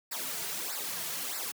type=noise with flanger; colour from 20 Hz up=white; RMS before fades=-36 dBFS; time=0.11-1.52 s; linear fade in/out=10 ms; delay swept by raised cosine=0.31 to 3.81 ms; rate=1.6 Hz; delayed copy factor=-0.95; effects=high-pass 150 Hz 12 dB/octave